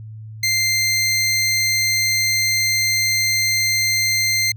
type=tone; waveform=20% pulse; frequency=2089 Hz; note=C7; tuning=3 cents flat; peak=-11 dBFS; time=0.43-4.52 s; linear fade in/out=5 ms; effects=added 109 Hz sine -32 dBFS peak until 4.56 s